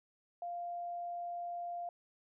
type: tone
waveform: sine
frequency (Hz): 697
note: F5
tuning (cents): -4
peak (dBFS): -38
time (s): 0.42-1.89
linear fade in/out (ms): 2
effects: none